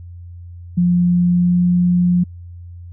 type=tone with pitch glide; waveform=sine; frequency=176.2 to 177.22 Hz; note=F3 to F3; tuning=+16 to +26 cents; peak=-11 dBFS; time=0.77-2.24 s; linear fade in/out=10 ms; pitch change=+10 cents; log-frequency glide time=1.3-1.6 s; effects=added 87 Hz sine -32 dBFS peak until 2.92 s